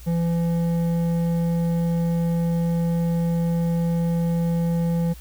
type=tone with hard clipping; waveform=sine; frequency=168.7 Hz; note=E3; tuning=40 cents sharp; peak=-21 dBFS; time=0.06-5.14 s; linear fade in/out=20 ms; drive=8 dB; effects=added 60 Hz sine -39 dBFS peak until 5.2 s + white hiss -49 dBFS RMS until 5.2 s